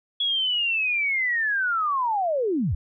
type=linear sweep; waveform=sine; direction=down; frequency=3376 to 59 Hz; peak=-21 dBFS; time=0.2-2.75 s; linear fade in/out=5 ms; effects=none